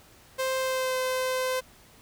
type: tone with pitch glide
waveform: sawtooth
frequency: 523.3 to 514.6 Hz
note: C5 to C5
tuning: 0 to -29 cents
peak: -22 dBFS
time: 0.38-1.61 s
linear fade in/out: 20 ms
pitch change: -29 cents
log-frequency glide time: 0.58-0.96 s
effects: pink hiss -55 dBFS RMS until 2.01 s